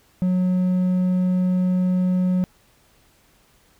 sine tone with hard clipping, 182.7 Hz, F#3, 22 cents flat, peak -18 dBFS, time 0.22-2.44 s, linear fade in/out 0 ms, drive 3 dB, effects pink hiss -58 dBFS RMS until 3.79 s

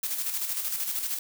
blue noise with tremolo, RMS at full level -29 dBFS, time 0.03-1.19 s, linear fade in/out 5 ms, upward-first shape square, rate 13 Hz, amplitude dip 45%, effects none

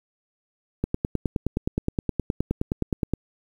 click train, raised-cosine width 3 ms, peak -10 dBFS, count 23, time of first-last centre 0.84-3.136 s, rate 9.58 Hz, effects 8-bit

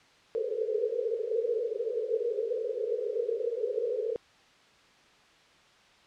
white band-pass noise, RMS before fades -31 dBFS, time 0.35-4.16 s, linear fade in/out 0 ms, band 430 to 490 Hz, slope 96 dB/octave, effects white hiss -59 dBFS RMS until 6.06 s + low-pass 4000 Hz 12 dB/octave

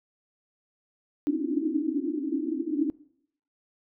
pink band-pass noise, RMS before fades -28 dBFS, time 1.27-2.9 s, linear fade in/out 0 ms, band 270 to 330 Hz, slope 96 dB/octave, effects noise-tail reverb RT60 0.7 s tail -22 dB re dry

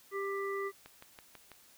harmonic tone, 395 Hz, G4, 13 cents sharp, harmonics 1 / 3 / 5, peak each -35 / -40 / -42 dBFS, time 0.11-0.72 s, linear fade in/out 50 ms
click train, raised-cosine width 0.3 ms, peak -33 dBFS, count 5, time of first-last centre 0.86-1.517 s, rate 6.09 Hz
effects white hiss -61 dBFS RMS until 1.77 s

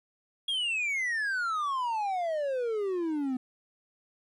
triangle exponential sweep, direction down, 3322 to 249.4 Hz, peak -26 dBFS, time 0.48-3.37 s, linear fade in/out 5 ms, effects resampled to 24000 Hz + 11-bit

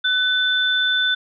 sine tone pair together, 1500 / 3523 Hz, F#6 / A7, +23 / +1 cents, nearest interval octave + minor third, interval 1478 cents, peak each -19 dBFS, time 0.04-1.15 s, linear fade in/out 10 ms, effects none

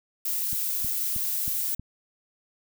violet noise, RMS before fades -28 dBFS, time 0.25-1.75 s, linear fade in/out 5 ms
click train, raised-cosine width 5 ms, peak -25 dBFS, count 5, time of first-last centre 0.53-1.796 s, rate 3.16 Hz
effects none

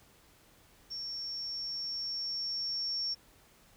sine tone with level ramp, 5480 Hz, F8, 34 cents flat, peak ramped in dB -37 to -31 dBFS, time 0.9-3.15 s, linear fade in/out 20 ms, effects pink hiss -62 dBFS RMS until 3.76 s

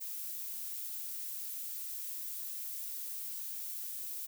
violet noise, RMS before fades -41 dBFS, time 0-4.27 s, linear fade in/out 20 ms, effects none

